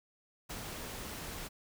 pink noise with ADSR envelope, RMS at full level -41 dBFS, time 0.49-1.49 s, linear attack 16 ms, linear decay 40 ms, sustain -2 dB, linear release 26 ms, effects none

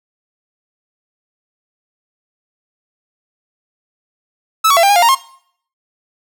45% pulse tone with pitch steps, 1305 / 1127 / 673 / 795 / 815 / 702 / 930 / 1069 Hz, E6 / C#6 / E5 / G5 / G#5 / F5 / A#5 / C6, -18 / +28 / +36 / +24 / -33 / +9 / -4 / +37 cents, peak -8 dBFS, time 4.64-5.152 s, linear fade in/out 10 ms, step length 64 ms, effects noise-tail reverb RT60 0.6 s tail -19 dB re dry

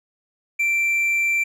triangle tone, 2349 Hz, D7, in tune, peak -16 dBFS, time 0.59-1.44 s, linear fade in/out 10 ms, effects none

